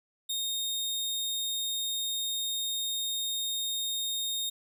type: tone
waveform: sawtooth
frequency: 3700 Hz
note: A#7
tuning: 14 cents flat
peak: -27 dBFS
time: 0.29-4.5 s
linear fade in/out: 10 ms
effects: none